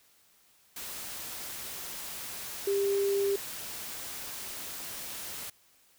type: tone in noise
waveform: sine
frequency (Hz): 397.9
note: G4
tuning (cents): +26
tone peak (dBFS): -25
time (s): 2.67-3.36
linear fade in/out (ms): 5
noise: white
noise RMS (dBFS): -40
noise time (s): 0.76-5.5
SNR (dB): +12
effects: white hiss -64 dBFS RMS until 5.98 s